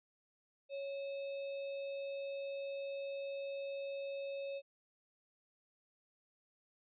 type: tone with sample-and-hold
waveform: sine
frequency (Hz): 554.4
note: C#5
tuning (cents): 0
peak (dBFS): -39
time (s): 0.69-4.62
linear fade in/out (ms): 50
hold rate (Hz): 3150
effects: resampled to 8000 Hz